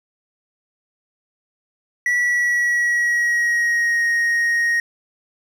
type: tone with pitch glide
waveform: triangle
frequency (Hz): 1947 to 1872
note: B6 to A#6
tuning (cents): -25 to +7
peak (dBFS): -14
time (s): 2.06-4.8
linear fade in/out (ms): 2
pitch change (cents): -68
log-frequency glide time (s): 2.19-4.05
effects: none